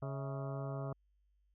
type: harmonic tone with a mistuned harmonic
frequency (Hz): 138.3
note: C#3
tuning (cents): -4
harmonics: 1 / 2 / 3 / 4 / 5 / 6 / 7 / 8 / 9 / 10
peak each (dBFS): -39 / -50 / -48 / -50 / -46 / -57 / -57 / -54 / -54 / -61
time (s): 0.02-0.93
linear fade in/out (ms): 5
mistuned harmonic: 5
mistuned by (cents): -84
effects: added 50 Hz sine -70 dBFS peak until 1.54 s